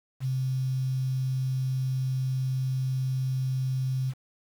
sine tone with quantisation, 130.81 Hz, C3, in tune, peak -25 dBFS, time 0.2-4.14 s, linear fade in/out 50 ms, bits 8, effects none

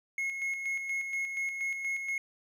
triangle tone with tremolo, 2169 Hz, C#7, 38 cents flat, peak -28 dBFS, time 0.18-2.18 s, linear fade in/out 2 ms, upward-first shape square, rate 4.2 Hz, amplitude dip 45%, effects none

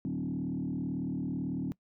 sine tone with frequency modulation, 220 Hz, A3, in tune, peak -30 dBFS, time 0.05-1.72 s, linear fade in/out 0 ms, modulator 38.1 Hz, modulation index 2.1, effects noise-tail reverb RT60 0.1 s tail -23 dB re dry + tanh soft clip ceiling -26 dBFS

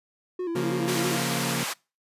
triangle tone with vibrato, 349.2 Hz, F4, in tune, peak -25 dBFS, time 0.39-1.16 s, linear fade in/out 5 ms, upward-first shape square, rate 6.2 Hz, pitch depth 71 cents each way
sawtooth chord, Bb minor, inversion first, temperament equal, 138.59 / 174.61 / 233.1 Hz, Db3 / F3 / Bb3, 0 / 0 / 0 cents, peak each -27 / -28 / -27 dBFS, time 0.55-1.64 s, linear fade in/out 10 ms
pink band-pass noise, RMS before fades -31 dBFS, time 0.87-1.74 s, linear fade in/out 20 ms, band 900 to 13000 Hz, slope 12 dB/octave
effects noise-tail reverb RT60 0.3 s tail -25 dB re dry + resampled to 32000 Hz

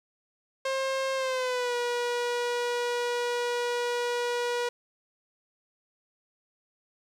sawtooth tone with pitch glide, 533 to 483.1 Hz, C5 to B4, +32 to -38 cents, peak -23 dBFS, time 0.65-4.69 s, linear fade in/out 5 ms, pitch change -170 cents, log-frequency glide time 1.15-1.75 s, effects low-pass 7000 Hz 12 dB/octave + 10-bit

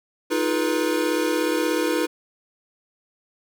square tone cluster, 313 / 349.7 / 424.3 / 486.5 Hz, D#4 / F4 / G#4 / B4, +10 / +2 / +37 / -26 cents, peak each -25 / -27 / -31 / -26 dBFS, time 0.3-2.07 s, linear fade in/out 20 ms, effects none

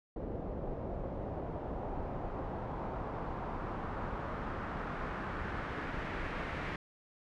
pink noise with low-pass filter sweep, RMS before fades -39 dBFS, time 0.16-6.76 s, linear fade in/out 2 ms, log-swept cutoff 540 to 2000 Hz, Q 1.6, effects none

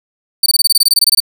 sawtooth tone bursts, 4566 Hz, D8, 50 cents flat, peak -4 dBFS, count 15, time 0.43-1.203 s, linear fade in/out 5 ms, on 31 ms, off 22 ms, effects none

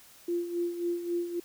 sine tone with tremolo, 346.3 Hz, F4, 15 cents flat, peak -26 dBFS, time 0.28-1.4 s, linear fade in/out 5 ms, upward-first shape sine, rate 3.7 Hz, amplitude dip 65%, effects white hiss -55 dBFS RMS until 1.44 s

